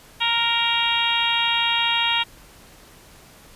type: harmonic tone with a mistuned harmonic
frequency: 466.2 Hz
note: A#4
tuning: in tune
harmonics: 2 / 3 / 4 / 5 / 6 / 7 / 8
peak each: -25 / -30 / -30 / -27 / -24 / -24 / -27 dBFS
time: 0.2-2.24 s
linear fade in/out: 20 ms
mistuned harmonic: 8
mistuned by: +15 cents
effects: pink hiss -48 dBFS RMS until 3.55 s + resampled to 32000 Hz